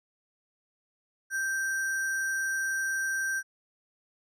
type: tone with sample-and-hold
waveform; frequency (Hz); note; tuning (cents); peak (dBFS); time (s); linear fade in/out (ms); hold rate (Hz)
sine; 1568; G6; 0; -27; 1.3-3.43; 50; 7350
effects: low-pass 12000 Hz 12 dB/octave